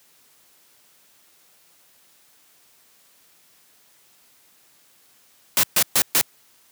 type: noise bursts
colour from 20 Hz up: white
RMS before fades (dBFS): -17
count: 4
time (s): 5.57-6.212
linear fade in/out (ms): 0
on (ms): 63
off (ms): 130
effects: white hiss -57 dBFS RMS until 6.71 s + high-pass 100 Hz 12 dB/octave

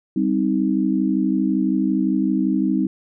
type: chord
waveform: sine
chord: C minor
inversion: second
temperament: just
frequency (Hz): 196.22 / 261.6 / 314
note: G3 / C4 / Eb4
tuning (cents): +2 / 0 / +16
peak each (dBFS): -21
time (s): 0.16-2.87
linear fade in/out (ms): 5
effects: none

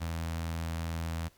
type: tone with notch filter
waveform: sawtooth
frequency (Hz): 82.41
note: E2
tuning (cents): 0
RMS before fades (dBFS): -35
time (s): 0-1.29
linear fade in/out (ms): 20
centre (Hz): 380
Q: 1.4
effects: pink hiss -64 dBFS RMS until 1.37 s + Opus 48 kbps

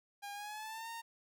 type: tone with pitch glide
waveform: sawtooth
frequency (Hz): 810 to 919.8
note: G#5 to A#5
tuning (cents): -43 to -23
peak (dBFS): -39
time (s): 0.22-1.02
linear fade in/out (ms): 20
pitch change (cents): +220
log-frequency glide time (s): 0.33-0.9
effects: none

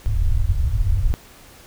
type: low-pass noise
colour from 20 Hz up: pink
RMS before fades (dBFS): -18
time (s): 0.06-1.14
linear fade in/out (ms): 0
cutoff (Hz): 110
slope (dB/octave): 48
effects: pink hiss -46 dBFS RMS until 1.66 s

